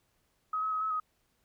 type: tone with pitch steps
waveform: sine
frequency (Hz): 1268 / 1284 / 1268 / 1293 / 1257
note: D#6 / E6 / D#6 / E6 / D#6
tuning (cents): +32 / -46 / +32 / -34 / +17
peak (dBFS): -29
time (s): 0.53-1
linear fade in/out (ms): 5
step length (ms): 94
effects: pink hiss -74 dBFS RMS until 1.44 s